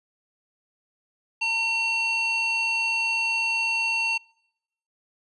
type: tone with band-pass filter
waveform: square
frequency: 908 Hz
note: A#5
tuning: 46 cents flat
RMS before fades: -25 dBFS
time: 1.41-4.18 s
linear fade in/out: 10 ms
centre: 3100 Hz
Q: 4.3
effects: noise-tail reverb RT60 0.8 s tail -26 dB re dry + resampled to 24000 Hz